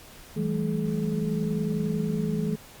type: tone cluster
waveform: sine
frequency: 163.1 / 193.5 / 214.2 / 426.8 Hz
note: E3 / G3 / A3 / G#4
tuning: -18 / -22 / -46 / +47 cents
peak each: -28 / -32 / -29 / -33 dBFS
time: 0.36-2.56 s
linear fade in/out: 10 ms
effects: pink hiss -48 dBFS RMS until 2.8 s + Opus 48 kbps